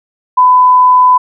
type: tone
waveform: sine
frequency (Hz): 1003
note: B5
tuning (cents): +26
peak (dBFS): -3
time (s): 0.37-1.18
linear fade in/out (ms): 10
effects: none